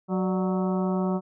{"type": "harmonic tone with a mistuned harmonic", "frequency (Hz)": 185.4, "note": "F#3", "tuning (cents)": 4, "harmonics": [1, 2, 3, 4, 5, 6, 7], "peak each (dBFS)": [-24, -30, -34, -36, -38, -40, -41], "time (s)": [0.08, 1.21], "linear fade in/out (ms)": 50, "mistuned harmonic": 3, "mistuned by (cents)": 86, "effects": []}